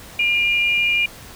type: tone pair together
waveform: sine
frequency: 2402 / 2858 Hz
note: D7 / F7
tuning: +38 / +39 cents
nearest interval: minor third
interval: 301 cents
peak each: -16 / -23 dBFS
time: 0.19-1.06 s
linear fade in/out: 5 ms
effects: pink hiss -40 dBFS RMS until 1.35 s